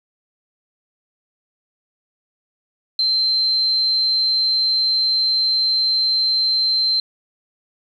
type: tone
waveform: sine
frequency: 4116 Hz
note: C8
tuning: 29 cents flat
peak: -15 dBFS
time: 2.99-7 s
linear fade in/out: 2 ms
effects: 8-bit